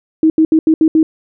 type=tone bursts at uneven times; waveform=sine; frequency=317.5 Hz; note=D#4; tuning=35 cents sharp; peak=-6 dBFS; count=6; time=0.23-0.3 / 0.38-0.45 / 0.52-0.59 / 0.67-0.74 / 0.81-0.88 / 0.95-1.03 s; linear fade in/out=2 ms; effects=none